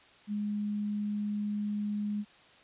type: tone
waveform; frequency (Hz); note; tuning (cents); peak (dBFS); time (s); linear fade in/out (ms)
sine; 207.7; G#3; 0; -30; 0.27-2.25; 50
effects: white hiss -58 dBFS RMS until 2.63 s + resampled to 8000 Hz